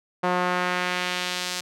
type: tone with band-pass filter sweep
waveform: sawtooth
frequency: 180 Hz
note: F#3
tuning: 47 cents flat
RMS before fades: -26 dBFS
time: 0.23-1.61 s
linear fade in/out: 10 ms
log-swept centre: 910 to 5500 Hz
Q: 1
effects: none